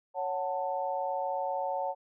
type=chord; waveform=sine; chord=F# minor; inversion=second; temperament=just; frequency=555 / 740 / 888 Hz; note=C#5 / F#5 / A5; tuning=+2 / 0 / +16 cents; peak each=-34 dBFS; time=0.14-1.95 s; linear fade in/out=50 ms; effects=none